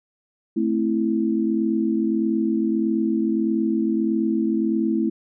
sine chord, A minor, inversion none, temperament equal, 220 / 261.6 / 329.6 Hz, A3 / C4 / E4, 0 / 0 / 0 cents, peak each -22 / -26 / -22 dBFS, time 0.56-5.1 s, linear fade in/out 10 ms, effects none

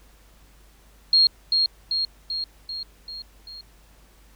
sine tone with echo, 4253 Hz, C8, 27 cents sharp, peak -13 dBFS, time 1.13-1.27 s, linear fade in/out 2 ms, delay 390 ms, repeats 6, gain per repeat -4 dB, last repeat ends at 3.61 s, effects added 50 Hz sine -52 dBFS peak until 4.35 s + pink hiss -57 dBFS RMS until 4.35 s

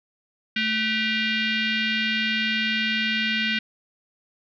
sine tone with frequency modulation, 220 Hz, A3, in tune, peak -21 dBFS, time 0.56-3.59 s, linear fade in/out 5 ms, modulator 868 Hz, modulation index 3.8, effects none

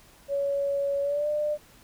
sine tone with pitch glide, 561 to 597.8 Hz, C#5 to D5, +21 to +31 cents, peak -24 dBFS, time 0.28-1.58 s, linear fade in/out 50 ms, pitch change +110 cents, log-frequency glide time 1.02-1.28 s, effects pink hiss -55 dBFS RMS until 1.83 s

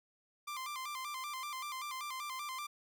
sawtooth tone with vibrato, 1109 Hz, C#6, in tune, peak -36 dBFS, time 0.47-2.67 s, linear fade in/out 10 ms, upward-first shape square, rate 5.2 Hz, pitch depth 110 cents each way, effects none

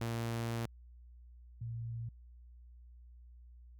sawtooth / sine tone pair in turn, 115.9 / 115.9 Hz, A#2 / A#2, -10 / -10 cents, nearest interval unison, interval 0 cents, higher neither, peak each -31 / -38 dBFS, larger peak first, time 0.01-0.66 / 1.61-2.09 s, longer first, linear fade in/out 5 ms, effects added 60 Hz sine -53 dBFS peak until 3.79 s

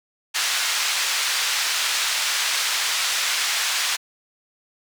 white band-pass noise, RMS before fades -23 dBFS, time 0.34-3.97 s, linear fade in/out 20 ms, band 1200 to 5500 Hz, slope 12 dB/octave, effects none

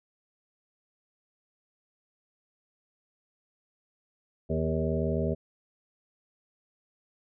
harmonic tone with a mistuned harmonic, 79.5 Hz, D#2, 38 cents sharp, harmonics 1 / 2 / 3 / 5 / 6 / 7 / 8, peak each -32 / -31 / -33 / -33 / -36 / -36 / -36 dBFS, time 4.49-5.35 s, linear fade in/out 20 ms, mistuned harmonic 6, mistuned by -27 cents, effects none

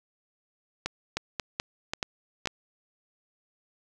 two click trains, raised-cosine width 0.2 ms, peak -12 / -11 dBFS, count 4 / 4, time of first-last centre 0.86-2.473 / 1.17-2.458 s, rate 1.86 / 2.33 Hz, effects none

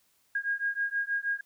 sine beating tone pair, 1627 / 1633.3 Hz, G#6 / G#6, -36 / -29 cents, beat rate 6.3 Hz, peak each -31 dBFS, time 0.35-1.41 s, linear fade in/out 5 ms, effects white hiss -69 dBFS RMS until 1.45 s

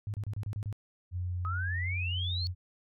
sine tone bursts, 103.83 Hz, G#2, in tune, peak -32 dBFS, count 7, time 0.07-0.727 s, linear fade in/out 0 ms, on 69 ms, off 29 ms
sine tone, 89.7 Hz, F2, 47 cents sharp, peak -31 dBFS, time 1.11-2.55 s, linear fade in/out 50 ms
sine exponential sweep, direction up, 1244.5 to 4435 Hz, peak -34 dBFS, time 1.45-2.47 s, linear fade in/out 0 ms
effects none

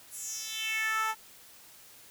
10% pulse tone with high-pass filter sweep, 440 Hz, A4, in tune, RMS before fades -33 dBFS, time 0.1-1.15 s, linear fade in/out 50 ms, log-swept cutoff 10000 to 910 Hz, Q 3.5, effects white hiss -54 dBFS RMS until 2.1 s

